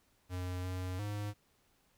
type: tone with pitch steps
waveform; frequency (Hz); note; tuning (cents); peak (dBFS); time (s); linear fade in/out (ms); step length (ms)
square; 90.7 / 91.8 / 103.6; F#2 / F#2 / G#2; -34 / -13 / -4; -37; 0.29-1.34; 50; 350
effects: pink hiss -72 dBFS RMS until 1.97 s